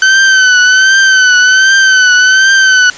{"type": "tone with vibrato", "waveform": "40% pulse", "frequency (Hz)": 1526, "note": "G6", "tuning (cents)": -47, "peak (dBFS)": -3, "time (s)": [0.02, 2.9], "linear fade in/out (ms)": 2, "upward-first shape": "triangle", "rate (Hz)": 1.3, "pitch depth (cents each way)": 59, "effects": ["white hiss -28 dBFS RMS until 2.97 s", "resampled to 16000 Hz"]}